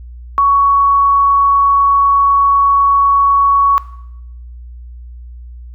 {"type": "tone", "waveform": "sine", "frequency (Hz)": 1118, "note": "C#6", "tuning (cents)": 14, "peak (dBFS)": -7, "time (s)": [0.38, 3.78], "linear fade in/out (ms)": 0, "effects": ["noise-tail reverb RT60 0.8 s tail -17 dB re dry", "added 60 Hz sine -29 dBFS peak until 5.74 s"]}